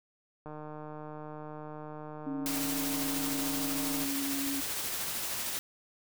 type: click train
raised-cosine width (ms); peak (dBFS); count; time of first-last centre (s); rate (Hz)
1; -30; 546; 0.46-4.046; 152
type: tone with vibrato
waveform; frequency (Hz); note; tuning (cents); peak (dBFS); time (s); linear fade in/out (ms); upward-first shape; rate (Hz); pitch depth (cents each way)
sine; 277; C#4; -1; -33; 2.26-4.61; 10; sine; 12; 12
type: noise with tremolo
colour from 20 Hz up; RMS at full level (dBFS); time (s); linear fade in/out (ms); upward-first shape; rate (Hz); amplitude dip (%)
white; -34; 2.46-5.59; 0; sine; 13; 25
effects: none